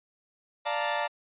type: chord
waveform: sawtooth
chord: Bb major seventh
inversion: first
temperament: equal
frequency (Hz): 587.3 / 698.5 / 880 / 932.3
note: D5 / F5 / A5 / Bb5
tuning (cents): 0 / 0 / 0 / 0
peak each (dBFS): -28 / -30 / -28 / -30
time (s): 0.65-1.08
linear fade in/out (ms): 20
effects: resampled to 8000 Hz